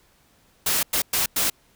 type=noise bursts at uneven times; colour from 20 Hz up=white; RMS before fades=-22 dBFS; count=4; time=0.66-0.83 / 0.93-1.02 / 1.13-1.26 / 1.36-1.5 s; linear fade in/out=5 ms; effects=pink hiss -60 dBFS RMS until 1.75 s